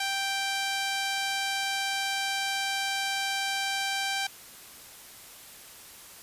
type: tone with band-pass filter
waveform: sawtooth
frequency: 784 Hz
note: G5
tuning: in tune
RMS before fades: -30 dBFS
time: 0-4.27 s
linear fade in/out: 5 ms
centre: 3800 Hz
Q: 0.61
effects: white hiss -48 dBFS RMS until 6.22 s + resampled to 32000 Hz